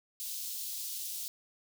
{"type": "high-pass noise", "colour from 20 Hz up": "white", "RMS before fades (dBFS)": -39, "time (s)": [0.2, 1.28], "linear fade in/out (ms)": 0, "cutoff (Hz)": 3500, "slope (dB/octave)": 24, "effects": []}